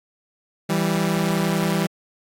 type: tone pair together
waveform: sawtooth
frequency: 164.81 / 195.73 Hz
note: E3 / G3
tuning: 0 / -2 cents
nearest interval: minor third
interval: 298 cents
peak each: -18 dBFS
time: 0.69-1.87 s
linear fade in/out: 10 ms
effects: AAC 64 kbps